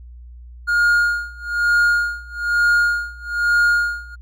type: tone with tremolo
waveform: triangle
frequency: 1423 Hz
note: F6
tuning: 32 cents sharp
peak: -10 dBFS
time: 0.67-4.16 s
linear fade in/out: 20 ms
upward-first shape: sine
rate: 1.1 Hz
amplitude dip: 95%
effects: added 60 Hz sine -36 dBFS peak until 4.21 s